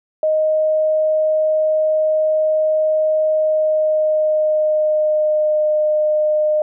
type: tone with pitch glide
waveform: sine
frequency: 622.3 to 610.2 Hz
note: D#5 to D#5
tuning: 0 to -34 cents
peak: -13 dBFS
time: 0.23-6.62 s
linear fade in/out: 2 ms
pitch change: -34 cents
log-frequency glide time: 3.33-5.67 s
effects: none